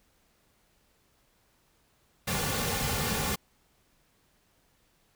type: noise with comb filter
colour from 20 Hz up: pink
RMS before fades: -30 dBFS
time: 2.27-3.36 s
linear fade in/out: 10 ms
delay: 3.1 ms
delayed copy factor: -0.75
effects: pink hiss -68 dBFS RMS until 5.15 s